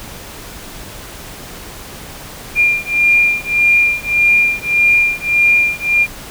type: beating tone pair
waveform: sine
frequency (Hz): 2400 / 2401.7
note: D7 / D7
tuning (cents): +37 / +38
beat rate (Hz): 1.7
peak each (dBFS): -13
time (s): 2.55-6.07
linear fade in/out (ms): 50
effects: pink hiss -32 dBFS RMS until 6.3 s